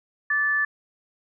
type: tone pair together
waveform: sine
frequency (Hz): 1167.7 / 1748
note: D6 / A6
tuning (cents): -10 / -12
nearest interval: perfect fifth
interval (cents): 698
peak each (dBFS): -31 / -20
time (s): 0.3-0.65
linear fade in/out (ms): 5
effects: none